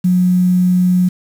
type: tone with quantisation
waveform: sine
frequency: 181 Hz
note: F#3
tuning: 38 cents flat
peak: -9 dBFS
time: 0.04-1.09 s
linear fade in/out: 10 ms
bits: 6
effects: none